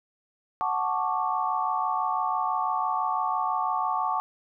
sine chord, D major seventh, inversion first, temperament equal, 740 / 880 / 1108.7 / 1174.7 Hz, F#5 / A5 / C#6 / D6, 0 / 0 / 0 / 0 cents, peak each -30 / -29 / -29 / -31 dBFS, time 0.61-4.2 s, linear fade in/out 0 ms, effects none

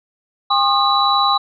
sine tone cluster, 806 / 1075 / 1217 / 3938 Hz, G5 / C6 / D#6 / B7, +48 / +47 / -39 / -6 cents, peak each -18 dBFS, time 0.5-1.38 s, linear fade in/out 10 ms, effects none

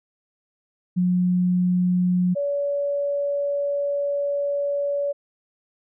sine tone pair in turn, 180 / 569.5 Hz, F#3 / C#5, -47 / +47 cents, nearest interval octave + minor sixth, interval 1994 cents, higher second, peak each -17 / -21 dBFS, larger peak first, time 0.96-2.35 / 2.35-5.13 s, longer second, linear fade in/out 20 ms, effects none

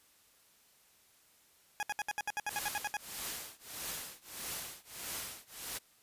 20% pulse tone bursts, 830.6 Hz, G#5, in tune, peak -28 dBFS, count 13, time 1.8-2.968 s, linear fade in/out 0 ms, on 28 ms, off 67 ms
white noise with tremolo, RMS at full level -38 dBFS, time 2.49-5.79 s, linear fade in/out 20 ms, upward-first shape triangle, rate 1.6 Hz, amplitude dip 100%
effects white hiss -66 dBFS RMS until 6.02 s + resampled to 32000 Hz

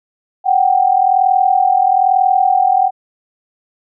sine tone pair together, 740 / 781.1 Hz, F#5 / G5, 0 / -6 cents, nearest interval minor second, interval 94 cents, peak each -12 dBFS, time 0.44-2.91 s, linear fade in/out 50 ms, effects none

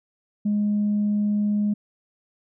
sine tone, 207.7 Hz, G#3, in tune, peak -18 dBFS, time 0.45-1.74 s, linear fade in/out 10 ms, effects tanh soft clip ceiling -16 dBFS

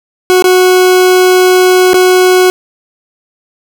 40% pulse tone with dropouts, 367.6 Hz, F#4, 11 cents flat, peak -3 dBFS, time 0.3-2.5 s, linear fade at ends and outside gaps 0 ms, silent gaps 0.423-0.442 / 1.933-1.942 s, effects none

